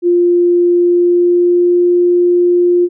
sine tone with pitch glide, 350 to 352.4 Hz, F4 to F4, +4 to +16 cents, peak -7 dBFS, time 0.02-2.89 s, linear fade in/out 50 ms, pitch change +12 cents, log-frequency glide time 0.74-1.84 s, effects none

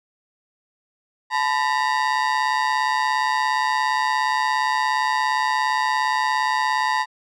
30% pulse ring-modulated tone, 937 Hz, A#5, 9 cents sharp, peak -13 dBFS, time 1.3-7.06 s, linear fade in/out 50 ms, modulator 68.6 Hz, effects low-pass 5000 Hz 12 dB/octave

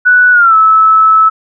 sine tone with pitch glide, 1480 to 1303.4 Hz, F#6 to E6, 0 to -20 cents, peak -3 dBFS, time 0.05-1.3 s, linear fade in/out 20 ms, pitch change -220 cents, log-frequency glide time 0.32-0.55 s, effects none

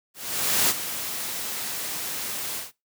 white noise with ADSR envelope, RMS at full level -20 dBFS, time 0.14-2.72 s, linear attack 550 ms, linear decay 42 ms, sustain -11 dB, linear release 160 ms, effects noise-tail reverb RT60 0.2 s tail -20 dB re dry + high-pass 100 Hz 12 dB/octave

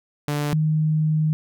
sawtooth / sine tone pair in turn, 146.83 / 155.22 Hz, D3 / D#3, 0 / -4 cents, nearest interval minor second, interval 96 cents, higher second, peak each -18 / -17 dBFS, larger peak second, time 0.28-0.53 / 0.53-1.33 s, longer second, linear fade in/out 0 ms, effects none

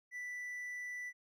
triangle tone, 1975.5 Hz, B6, in tune, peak -39 dBFS, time 0.11-1.13 s, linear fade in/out 50 ms, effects none

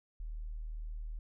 sine tone, 38.89 Hz, D#1, in tune, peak -38 dBFS, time 0.2-1.19 s, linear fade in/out 0 ms, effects none

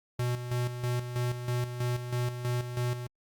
square tone with tremolo, 122.6 Hz, B2, 12 cents flat, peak -28 dBFS, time 0.19-3.07 s, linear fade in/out 5 ms, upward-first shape square, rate 3.1 Hz, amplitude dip 60%, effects Opus 48 kbps

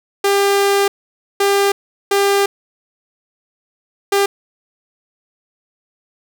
sawtooth tone bursts at uneven times, 399 Hz, G4, 31 cents sharp, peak -8 dBFS, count 4, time 0.24-0.88 / 1.4-1.72 / 2.11-2.46 / 4.12-4.26 s, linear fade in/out 5 ms, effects none

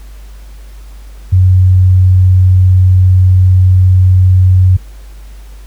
sine tone, 92.5 Hz, F#2, in tune, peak -3 dBFS, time 1.32-4.77 s, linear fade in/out 10 ms, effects added 50 Hz sine -28 dBFS peak until 5.66 s + pink hiss -44 dBFS RMS until 5.66 s

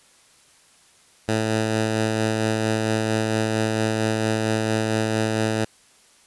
10% pulse tone with tremolo, 110 Hz, A2, in tune, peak -11 dBFS, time 1.28-5.65 s, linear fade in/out 10 ms, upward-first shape sine, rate 4.4 Hz, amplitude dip 25%, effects white hiss -55 dBFS RMS until 6.26 s + resampled to 24000 Hz

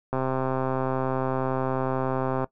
click train, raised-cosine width 1 ms, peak -13 dBFS, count 304, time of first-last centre 0.13-2.443 s, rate 131 Hz, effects noise-tail reverb RT60 0.1 s tail -19 dB re dry

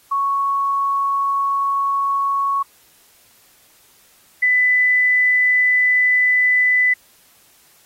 sine tone pair in turn, 1108.7 / 1997.3 Hz, C#6 / B6, 0 / +19 cents, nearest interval minor seventh, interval 1019 cents, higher second, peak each -16 / -12 dBFS, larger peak second, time 0.11-2.63 / 4.42-6.94 s, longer neither, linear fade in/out 10 ms, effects white hiss -53 dBFS RMS until 7.85 s + AAC 48 kbps

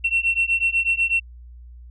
sine beating tone pair, 2711 / 2719.1 Hz, E7 / F7, +48 / -47 cents, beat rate 8.1 Hz, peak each -20 dBFS, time 0.04-1.2 s, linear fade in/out 10 ms, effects tanh soft clip ceiling -12 dBFS + added 60 Hz sine -39 dBFS peak until 1.9 s

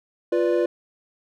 triangle chord, B diminished, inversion second, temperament equal, 349.2 / 493.9 / 587.3 Hz, F4 / B4 / D5, 0 / 0 / 0 cents, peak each -19 / -21 / -23 dBFS, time 0.32-0.66 s, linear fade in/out 5 ms, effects none

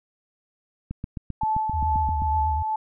click train, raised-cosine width 5 ms, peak -18 dBFS, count 11, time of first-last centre 0.91-2.221 s, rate 7.63 Hz
sine tone with tremolo, 870 Hz, A5, 20 cents flat, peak -20 dBFS, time 1.41-2.76 s, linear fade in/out 5 ms, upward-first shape triangle, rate 2.3 Hz, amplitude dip 50%
sine tone with vibrato, 77 Hz, D#2, 17 cents flat, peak -24 dBFS, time 1.73-2.63 s, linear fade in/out 10 ms, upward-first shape sine, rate 8.3 Hz, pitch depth 120 cents each way
effects none

